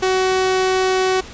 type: tone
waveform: sawtooth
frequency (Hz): 374.8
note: F#4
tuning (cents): +22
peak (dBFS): -11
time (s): 0.02-1.21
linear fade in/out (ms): 10
effects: pink hiss -37 dBFS RMS until 1.33 s + resampled to 16000 Hz